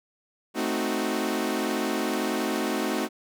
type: chord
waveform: sawtooth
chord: A diminished seventh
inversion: none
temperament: equal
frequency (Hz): 220 / 261.6 / 311.1 / 370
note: A3 / C4 / Eb4 / Gb4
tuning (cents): 0 / 0 / 0 / 0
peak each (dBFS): -27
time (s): 0.54-3.09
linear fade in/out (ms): 50
effects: none